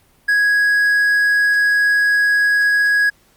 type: tone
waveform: triangle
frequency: 1661.2 Hz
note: G#6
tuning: in tune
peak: -10 dBFS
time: 0.28-3.1 s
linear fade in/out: 10 ms
effects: pink hiss -55 dBFS RMS until 3.36 s + Opus 32 kbps